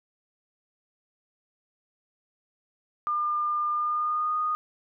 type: tone with pitch glide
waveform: sine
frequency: 1203 to 1234 Hz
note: D6 to D#6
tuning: +41 to -15 cents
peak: -24 dBFS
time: 3.07-4.55 s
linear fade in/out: 0 ms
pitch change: +44 cents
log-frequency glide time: 3.72-4.36 s
effects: none